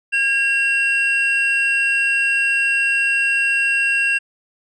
triangle tone pair together, 1625 / 2733 Hz, G#6 / F7, -38 / -38 cents, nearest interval major sixth, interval 900 cents, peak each -18 / -15 dBFS, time 0.12-4.19 s, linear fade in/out 20 ms, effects resampled to 24000 Hz

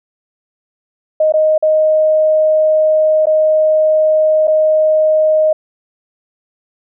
sine tone with dropouts, 622.3 Hz, D#5, in tune, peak -8 dBFS, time 1.2-5.53 s, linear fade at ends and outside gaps 5 ms, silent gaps 1.323-1.338 / 1.58-1.625 / 3.257-3.268 / 4.473-4.478 s, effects none

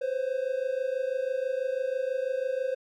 triangle tone pair together, 509 / 535.1 Hz, C5 / C5, -48 / +39 cents, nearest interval minor second, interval 87 cents, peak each -28 dBFS, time 0.01-2.75 s, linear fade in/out 10 ms, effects none

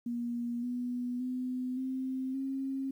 sine tone with pitch steps, 238.4 / 245.7 / 253.2 / 260.9 / 268.8 Hz, A#3 / B3 / B3 / C4 / C4, +39 / -9 / +43 / -5 / +47 cents, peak -32 dBFS, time 0.06-2.91 s, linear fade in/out 5 ms, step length 570 ms, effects 11-bit

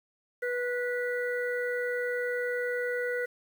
harmonic tone, 490 Hz, B4, 14 cents flat, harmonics 1 / 3 / 4, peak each -30 / -35 / -36 dBFS, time 0.42-3.26 s, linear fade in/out 10 ms, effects 9-bit

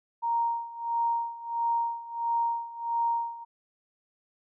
sine tone with tremolo, 932.3 Hz, A#5, in tune, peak -23 dBFS, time 0.22-3.45 s, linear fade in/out 20 ms, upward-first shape sine, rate 1.5 Hz, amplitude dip 85%, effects none

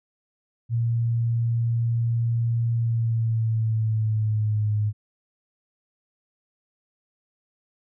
sine tone with pitch glide, 116.54 to 105.64 Hz, A#2 to G#2, 0 to +30 cents, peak -20 dBFS, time 0.69-4.93 s, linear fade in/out 50 ms, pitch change -170 cents, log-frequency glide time 2.72-4.73 s, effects none

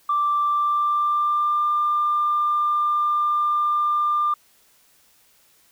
sine tone with pitch glide, 1174.7 to 1195.2 Hz, D6 to D6, 0 to +30 cents, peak -17 dBFS, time 0.09-4.34 s, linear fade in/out 5 ms, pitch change +30 cents, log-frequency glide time 0.44-1.67 s, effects tanh soft clip ceiling -13 dBFS + white hiss -58 dBFS RMS until 5.71 s

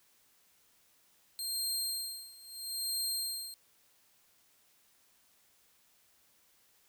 20% pulse tone with tremolo, 4191 Hz, C8, 2 cents sharp, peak -26 dBFS, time 1.39-3.54 s, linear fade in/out 0 ms, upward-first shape sine, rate 0.76 Hz, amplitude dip 90%, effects white hiss -68 dBFS RMS until 6.88 s

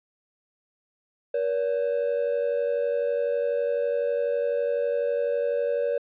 triangle ring-modulated tone, 523.3 Hz, C5, in tune, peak -17 dBFS, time 1.34-5.98 s, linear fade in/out 5 ms, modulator 46 Hz, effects tanh soft clip ceiling -15 dBFS + resampled to 8000 Hz

